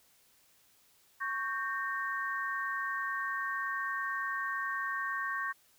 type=chord; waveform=sine; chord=G diminished; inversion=second; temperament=equal with one note detuned; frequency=1108.7 / 1568 / 1839 Hz; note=Db6 / G6 / Bb6; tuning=0 / 0 / -24 cents; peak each=-36 / -37 / -37 dBFS; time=1.2-5.53 s; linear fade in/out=20 ms; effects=white hiss -66 dBFS RMS until 5.78 s